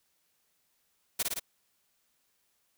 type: noise with echo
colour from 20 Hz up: white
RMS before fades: -29 dBFS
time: 1.19-1.23 s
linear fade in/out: 10 ms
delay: 56 ms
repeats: 3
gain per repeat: -2 dB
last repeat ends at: 1.398 s
effects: white hiss -74 dBFS RMS until 2.77 s